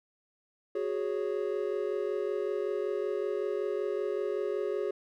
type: chord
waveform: triangle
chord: F# suspended second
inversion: none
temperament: equal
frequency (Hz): 370 / 415.3 / 554.4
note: F#4 / G#4 / C#5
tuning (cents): 0 / 0 / 0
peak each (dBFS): -32 / -30 / -35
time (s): 0.75-4.91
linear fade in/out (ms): 5
effects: none